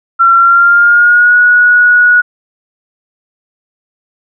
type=tone with pitch glide; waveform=sine; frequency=1362 to 1459.8 Hz; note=F6 to F#6; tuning=-44 to -24 cents; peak=-3 dBFS; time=0.19-2.22 s; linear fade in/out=20 ms; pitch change=+120 cents; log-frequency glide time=0.34-1.36 s; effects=none